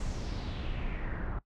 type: noise with low-pass filter sweep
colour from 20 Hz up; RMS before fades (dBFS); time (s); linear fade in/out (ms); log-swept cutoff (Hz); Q
brown; -35; 0-1.39; 5; 7400 to 1300; 2.8
effects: noise-tail reverb RT60 0.1 s tail -17 dB re dry